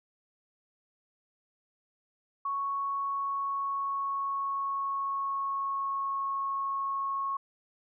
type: tone with pitch glide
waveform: sine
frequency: 1108.7 to 1096.6 Hz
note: C#6 to C#6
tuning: 0 to -19 cents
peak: -29 dBFS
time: 2.45-7.37 s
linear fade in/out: 5 ms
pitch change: -19 cents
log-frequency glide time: 3.04-6.26 s
effects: none